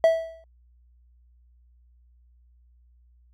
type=tone with exponential decay; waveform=triangle; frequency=654 Hz; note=E5; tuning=14 cents flat; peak=-10 dBFS; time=0.04-0.44 s; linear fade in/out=1 ms; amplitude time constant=85 ms; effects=added 60 Hz sine -55 dBFS peak until 3.33 s